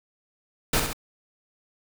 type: noise with echo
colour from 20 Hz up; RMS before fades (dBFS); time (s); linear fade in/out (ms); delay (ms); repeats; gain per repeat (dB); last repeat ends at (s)
pink; -22; 0.73-0.8; 5; 66; 2; -5; 0.932
effects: none